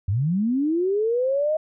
sine linear sweep, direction up, 87.31 to 633 Hz, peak -19 dBFS, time 0.08-1.57 s, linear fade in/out 5 ms, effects none

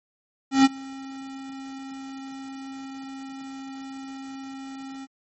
square tone with ADSR envelope, 269.3 Hz, C#4, 50 cents flat, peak -12 dBFS, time 0.51-5.07 s, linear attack 140 ms, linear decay 27 ms, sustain -24 dB, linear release 35 ms, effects MP3 32 kbps

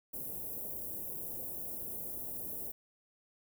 white band-stop noise, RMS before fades -41 dBFS, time 0.13-2.72 s, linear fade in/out 10 ms, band 610 to 12000 Hz, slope 24 dB/octave, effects none

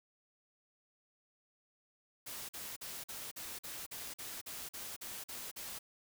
white noise bursts, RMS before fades -45 dBFS, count 13, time 2.26-5.79 s, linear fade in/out 10 ms, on 230 ms, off 45 ms, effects none

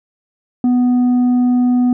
sine tone with tanh clipping, 247.5 Hz, B3, 4 cents sharp, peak -11 dBFS, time 0.64-1.93 s, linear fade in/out 2 ms, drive 4 dB, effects none

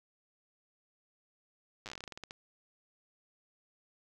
slowing click train, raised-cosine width 0.2 ms, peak -26 dBFS, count 16, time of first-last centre 1.86-2.309 s, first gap 8 ms, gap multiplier 1.17, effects none

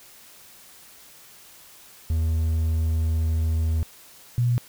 triangle / sine tone pair in turn, 80.4 / 121.02 Hz, E2 / B2, -43 / -35 cents, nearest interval perfect fifth, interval 708 cents, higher second, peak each -18 dBFS, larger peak neither, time 2.1-3.83 / 4.38-4.58 s, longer first, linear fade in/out 0 ms, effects white hiss -49 dBFS RMS until 4.68 s

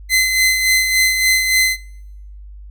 sawtooth tone with tremolo, 2049 Hz, C7, 37 cents flat, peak -7 dBFS, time 0.09-1.77 s, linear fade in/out 50 ms, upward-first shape sine, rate 3.5 Hz, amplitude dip 50%, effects noise-tail reverb RT60 0.8 s tail -21 dB re dry + added 50 Hz sine -33 dBFS peak until 2.7 s

